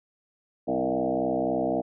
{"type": "tone with frequency modulation", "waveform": "sine", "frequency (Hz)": 466.2, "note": "A#4", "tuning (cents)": 0, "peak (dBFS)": -23, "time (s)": [0.67, 1.82], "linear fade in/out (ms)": 20, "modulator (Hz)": 63.7, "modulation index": 4, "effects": []}